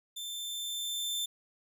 sawtooth tone with level ramp, 3553 Hz, A7, 16 cents sharp, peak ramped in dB -35 to -28 dBFS, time 0.16-1.26 s, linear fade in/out 10 ms, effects none

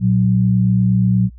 sine tone pair together, 116.54 / 185 Hz, A#2 / F#3, 0 / 0 cents, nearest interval minor sixth, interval 800 cents, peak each -14 dBFS, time 0-1.3 s, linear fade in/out 50 ms, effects added 60 Hz sine -36 dBFS peak until 1.38 s

